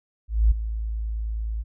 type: tone with ADSR envelope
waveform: sine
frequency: 54.7 Hz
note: A1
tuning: 9 cents flat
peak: -12 dBFS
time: 0.28-1.64 s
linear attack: 230 ms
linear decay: 12 ms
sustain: -13 dB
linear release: 33 ms
effects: none